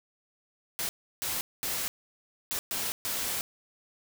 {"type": "noise bursts at uneven times", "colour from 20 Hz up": "white", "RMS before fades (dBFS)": -32, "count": 6, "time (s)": [[0.79, 0.89], [1.22, 1.41], [1.63, 1.88], [2.51, 2.59], [2.71, 2.92], [3.05, 3.41]], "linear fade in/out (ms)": 0, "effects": []}